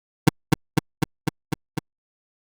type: tone with echo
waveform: 25% pulse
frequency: 154.2 Hz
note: D#3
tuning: 15 cents flat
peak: -5 dBFS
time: 0.27-0.29 s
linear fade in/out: 5 ms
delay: 250 ms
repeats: 6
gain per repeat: -2 dB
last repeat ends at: 1.79 s
effects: Opus 48 kbps